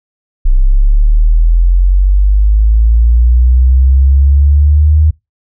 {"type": "linear sweep", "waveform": "sine", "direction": "up", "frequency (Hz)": [31.24, 77.78], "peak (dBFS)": -4, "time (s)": [0.45, 5.11], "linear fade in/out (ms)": 10, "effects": ["noise-tail reverb RT60 0.2 s tail -23 dB re dry"]}